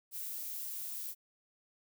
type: noise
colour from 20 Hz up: violet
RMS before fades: -41 dBFS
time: 0.11-1.15 s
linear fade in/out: 50 ms
effects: none